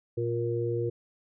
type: harmonic tone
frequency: 117.6 Hz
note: A#2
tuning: 16 cents sharp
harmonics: 1 / 3 / 4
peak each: -31 / -31 / -31 dBFS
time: 0.17-0.9 s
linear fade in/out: 10 ms
effects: none